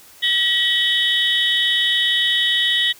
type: tone cluster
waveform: sine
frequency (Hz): 1925 / 3041 / 3371 / 3738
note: B6 / F#7 / G#7 / A#7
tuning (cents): -45 / +47 / +25 / +4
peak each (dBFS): -20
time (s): 0.22-2.93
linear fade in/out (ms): 20
effects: tanh soft clip ceiling -8 dBFS + white hiss -46 dBFS RMS until 2.99 s